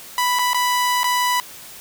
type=tone with dropouts; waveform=sawtooth; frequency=989 Hz; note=B5; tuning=2 cents sharp; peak=-13 dBFS; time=0.18-1.4 s; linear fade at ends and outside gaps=1 ms; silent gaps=0.388-0.392 / 0.533-0.545 / 1.033-1.042 s; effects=white hiss -39 dBFS RMS until 1.8 s